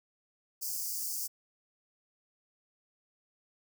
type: high-pass noise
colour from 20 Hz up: white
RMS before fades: -36 dBFS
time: 0.61-1.28 s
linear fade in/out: 20 ms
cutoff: 4700 Hz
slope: 96 dB/octave
effects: none